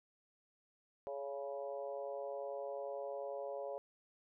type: harmonic tone with a mistuned harmonic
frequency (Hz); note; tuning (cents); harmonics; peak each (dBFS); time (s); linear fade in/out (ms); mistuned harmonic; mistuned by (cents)
140; C#3; +18; 3 / 4 / 5 / 6 / 7; -47 / -42 / -48 / -54 / -55; 1.07-3.78; 0; 5; -28
effects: none